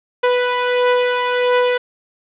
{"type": "beating tone pair", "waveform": "sawtooth", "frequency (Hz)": [493.9, 495.4], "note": ["B4", "B4"], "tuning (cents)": [0, 5], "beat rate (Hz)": 1.5, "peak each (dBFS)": [-11, -17], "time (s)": [0.23, 1.78], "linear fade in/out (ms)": 10, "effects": ["resampled to 8000 Hz", "7-bit"]}